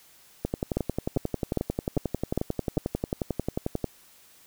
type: two click trains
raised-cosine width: 2 ms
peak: -13 / -11 dBFS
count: 39 / 6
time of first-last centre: 0.45-3.843 / 0.77-2.778 s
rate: 11.2 / 2.49 Hz
effects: white hiss -56 dBFS RMS until 4.46 s